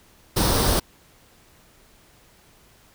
pink noise with comb filter, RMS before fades -20 dBFS, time 0.36-0.8 s, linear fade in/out 10 ms, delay 0.21 ms, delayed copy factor +0.5, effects pink hiss -55 dBFS RMS until 2.94 s

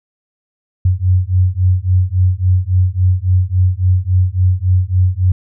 sine beating tone pair, 90.2 / 93.8 Hz, F#2 / F#2, -44 / +24 cents, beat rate 3.6 Hz, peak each -13 dBFS, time 0.85-5.32 s, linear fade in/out 5 ms, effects none

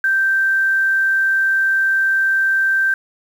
sine tone with quantisation, 1565 Hz, G6, 3 cents flat, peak -13 dBFS, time 0.04-2.94 s, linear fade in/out 2 ms, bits 7, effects none

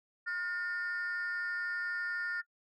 sine tone pair together, 1426.8 / 1806 Hz, F6 / A6, +37 / +45 cents, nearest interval major third, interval 408 cents, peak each -33 / -35 dBFS, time 0.26-2.42 s, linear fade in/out 20 ms, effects noise-tail reverb RT60 0.1 s tail -23 dB re dry + tanh soft clip ceiling -30 dBFS

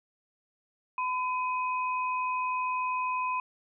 sine tone pair together, 1008.4 / 2519 Hz, B5 / D#7, +36 / +21 cents, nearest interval octave + major third, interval 1585 cents, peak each -28 / -36 dBFS, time 0.98-3.4 s, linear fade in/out 2 ms, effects none

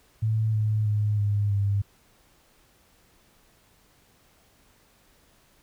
sine tone with pitch steps, 110 / 107.49 / 105.03 / 102.63 / 100.29 Hz, A2 / A2 / G#2 / G#2 / G2, 0 / -40 / +20 / -20 / +40 cents, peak -21 dBFS, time 0.22-1.82 s, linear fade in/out 10 ms, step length 320 ms, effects pink hiss -61 dBFS RMS until 5.62 s

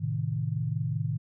sine chord, A diminished, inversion none, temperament equal, 110 / 130.81 / 155.56 Hz, A2 / C3 / Eb3, 0 / 0 / 0 cents, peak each -31 / -32 / -31 dBFS, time 0-1.18 s, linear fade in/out 20 ms, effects none

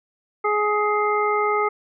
harmonic tone, 419 Hz, G#4, 15 cents sharp, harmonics 1 / 2 / 3 / 5, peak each -22 / -25 / -22 / -28 dBFS, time 0.44-1.69 s, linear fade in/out 10 ms, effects none

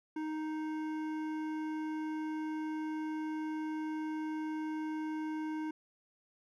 triangle tone with hard clipping, 311.1 Hz, D#4, in tune, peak -37 dBFS, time 0.16-5.71 s, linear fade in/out 5 ms, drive 16 dB, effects none

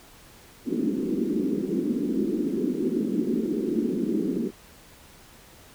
pink band-pass noise, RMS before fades -26 dBFS, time 0.65-4.51 s, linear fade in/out 50 ms, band 200 to 390 Hz, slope 48 dB/octave, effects pink hiss -51 dBFS RMS until 5.74 s

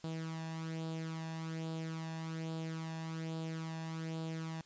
sawtooth tone with flanger, 161.7 Hz, E3, 33 cents flat, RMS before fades -41 dBFS, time 0.04-4.61 s, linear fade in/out 0 ms, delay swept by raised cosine 0.24 to 1.15 ms, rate 1.2 Hz, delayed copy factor +0.6, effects white hiss -63 dBFS RMS until 4.65 s + resampled to 16000 Hz

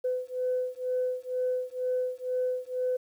sine beating tone pair, 504 / 506.1 Hz, B4 / B4, +35 / +42 cents, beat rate 2.1 Hz, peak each -30 dBFS, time 0.04-2.97 s, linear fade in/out 10 ms, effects tanh soft clip ceiling -20 dBFS + 10-bit

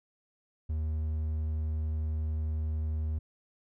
triangle tone, 77.78 Hz, D#2, in tune, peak -27 dBFS, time 0.69-3.19 s, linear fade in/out 10 ms, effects none

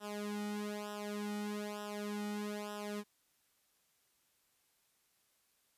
sawtooth tone with flanger, 207.7 Hz, G#3, in tune, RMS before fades -41 dBFS, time 0-3.04 s, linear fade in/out 50 ms, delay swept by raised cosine 0.45 to 1.85 ms, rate 1.1 Hz, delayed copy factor -0.95, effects white hiss -75 dBFS RMS until 5.77 s + resampled to 32000 Hz

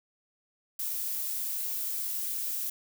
violet noise with high-pass filter sweep, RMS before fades -33 dBFS, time 0.79-2.7 s, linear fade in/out 5 ms, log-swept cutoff 570 to 340 Hz, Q 3, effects none

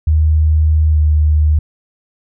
sine tone with pitch glide, 77.7 to 76.19 Hz, D#2 to D#2, -2 to -36 cents, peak -8 dBFS, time 0.07-1.59 s, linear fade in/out 5 ms, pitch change -34 cents, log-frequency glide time 0.91-0.98 s, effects none

